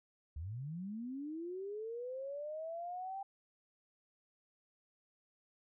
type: linear sweep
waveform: sine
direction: up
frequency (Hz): 68.8 to 792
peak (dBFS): -40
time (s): 0.36-3.23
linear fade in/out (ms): 5
effects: none